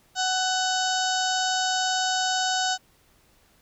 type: harmonic tone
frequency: 747 Hz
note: F#5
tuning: 16 cents sharp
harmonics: 1 / 2 / 4 / 5 / 6 / 7 / 8 / 9 / 10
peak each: -26 / -29 / -32 / -33 / -34 / -34 / -35 / -36 / -36 dBFS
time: 0.15-2.78 s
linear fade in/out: 50 ms
effects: pink hiss -61 dBFS RMS until 3.61 s